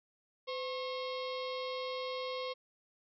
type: harmonic tone with a mistuned harmonic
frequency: 540 Hz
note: C#5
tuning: 45 cents flat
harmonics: 1 / 2 / 4 / 5 / 6 / 7 / 8 / 9 / 10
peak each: -38 / -43 / -48 / -52 / -48 / -51 / -50 / -56 / -57 dBFS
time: 0.47-2.54 s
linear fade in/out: 20 ms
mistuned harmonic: 1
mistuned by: -100 cents
effects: none